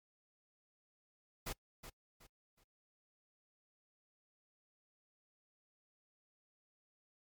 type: noise with echo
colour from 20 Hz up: pink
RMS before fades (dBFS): -41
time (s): 1.46-1.53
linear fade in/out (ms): 10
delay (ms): 370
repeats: 3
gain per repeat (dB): -10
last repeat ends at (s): 2.64
effects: noise-tail reverb RT60 0.1 s tail -23 dB re dry + MP3 96 kbps